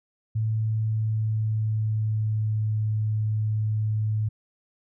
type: tone with pitch glide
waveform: sine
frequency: 110 to 107.86 Hz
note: A2 to A2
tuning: 0 to -34 cents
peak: -22 dBFS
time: 0.35-4.29 s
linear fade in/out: 10 ms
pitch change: -34 cents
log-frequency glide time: 0.52-2.75 s
effects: none